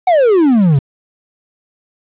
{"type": "exponential sweep", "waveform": "triangle", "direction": "down", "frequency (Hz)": [764, 130], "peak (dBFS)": -5, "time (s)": [0.07, 0.79], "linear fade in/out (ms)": 5, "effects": ["resampled to 8000 Hz", "7-bit"]}